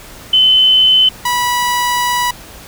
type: tone pair in turn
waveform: sine / sawtooth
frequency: 3043 / 978.1 Hz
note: F#7 / B5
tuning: +48 / -17 cents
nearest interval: octave + minor sixth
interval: 1965 cents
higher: first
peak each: -6 / -9 dBFS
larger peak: first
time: 0.33-1.09 / 1.25-2.31 s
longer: second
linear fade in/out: 5 ms
effects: pink hiss -35 dBFS RMS until 2.67 s